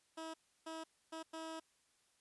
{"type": "tone bursts at uneven times", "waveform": "15% pulse", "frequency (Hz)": 322.4, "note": "E4", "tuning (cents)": -38, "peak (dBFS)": -38, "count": 4, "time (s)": [[0.17, 0.34], [0.66, 0.84], [1.12, 1.23], [1.33, 1.6]], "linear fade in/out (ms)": 10, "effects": ["white hiss -75 dBFS RMS until 2.2 s", "resampled to 24000 Hz"]}